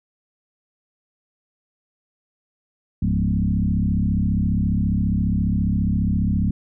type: tone with frequency modulation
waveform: sine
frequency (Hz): 138.59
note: C#3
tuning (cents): 0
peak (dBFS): -17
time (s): 3.02-6.51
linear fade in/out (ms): 5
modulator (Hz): 34.7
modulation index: 2.7
effects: none